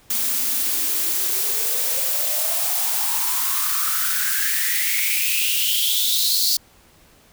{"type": "noise with high-pass filter sweep", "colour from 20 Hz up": "blue", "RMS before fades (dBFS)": -21, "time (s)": [0.1, 6.57], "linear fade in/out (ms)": 5, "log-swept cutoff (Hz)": [210, 4600], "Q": 7.6, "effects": ["pink hiss -53 dBFS RMS until 7.32 s"]}